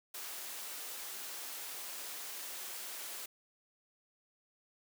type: high-pass noise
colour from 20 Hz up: white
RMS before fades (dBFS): -44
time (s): 0.14-3.26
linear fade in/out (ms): 5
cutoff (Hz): 350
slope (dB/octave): 12
effects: none